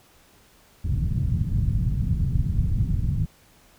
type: low-pass noise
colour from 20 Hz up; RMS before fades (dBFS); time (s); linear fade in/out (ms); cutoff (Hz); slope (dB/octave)
white; -23; 0.84-3.26; 10; 140; 24
effects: pink hiss -56 dBFS RMS until 3.78 s